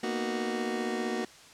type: chord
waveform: 30% pulse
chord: B major seventh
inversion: third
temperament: just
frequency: 231.5 / 246.9 / 308.7 / 370.4 Hz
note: A#3 / B3 / D#4 / F#4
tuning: -12 / 0 / -14 / +2 cents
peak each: -31 / -36 / -37 / -31 dBFS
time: 0.03-1.25 s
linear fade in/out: 5 ms
effects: white hiss -52 dBFS RMS until 1.53 s + low-pass 7000 Hz 12 dB/octave